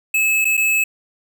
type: tone with dropouts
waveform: square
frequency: 2595 Hz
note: E7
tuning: 28 cents flat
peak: -15 dBFS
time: 0.14-0.84 s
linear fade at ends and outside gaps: 5 ms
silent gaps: 0.446-0.452 / 0.57-0.575 s
effects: none